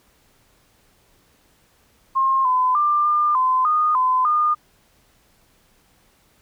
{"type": "tone with pitch steps", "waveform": "sine", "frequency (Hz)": [1067, 1014, 1190, 1201, 1026, 1229, 1020, 1217], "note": ["C6", "B5", "D6", "D6", "C6", "D#6", "C6", "D#6"], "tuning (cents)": [34, 45, 22, 38, -34, -22, -44, -39], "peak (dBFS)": -15, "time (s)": [2.15, 4.55], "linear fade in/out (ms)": 20, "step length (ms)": 300, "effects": ["pink hiss -59 dBFS RMS until 6.41 s"]}